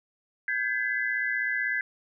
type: tone cluster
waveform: sine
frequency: 1580 / 1696 / 2017 Hz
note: G6 / G#6 / B6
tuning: +13 / +36 / +36 cents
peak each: -30 dBFS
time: 0.48-1.81 s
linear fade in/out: 2 ms
effects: none